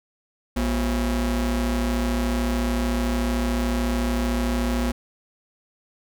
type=ring-modulated tone; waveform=45% pulse; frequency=149.4 Hz; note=D3; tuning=30 cents sharp; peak=-18 dBFS; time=0.56-4.92 s; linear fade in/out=10 ms; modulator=91.5 Hz; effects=none